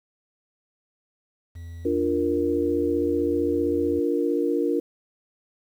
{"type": "tone with pitch glide", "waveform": "triangle", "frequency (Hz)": [84.4, 86.52], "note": ["E2", "F2"], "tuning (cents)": [41, -16], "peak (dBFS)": -33, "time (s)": [1.55, 4], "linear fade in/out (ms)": 10, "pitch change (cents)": 43, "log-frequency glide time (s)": [3.28, 3.72]}
{"type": "chord", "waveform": "sine", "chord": "Bb major", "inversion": "first", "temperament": "equal", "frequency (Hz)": [293.7, 349.2, 466.2], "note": ["D4", "F4", "Bb4"], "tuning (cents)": [0, 0, 0], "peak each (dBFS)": -25, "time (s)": [1.85, 4.8], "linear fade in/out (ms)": 5}
{"effects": ["9-bit"]}